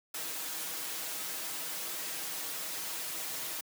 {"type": "noise with comb filter", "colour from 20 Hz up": "white", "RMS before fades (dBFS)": -38, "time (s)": [0.14, 3.61], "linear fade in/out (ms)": 5, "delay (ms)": 6.3, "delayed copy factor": 0.7, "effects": ["high-pass 200 Hz 12 dB/octave"]}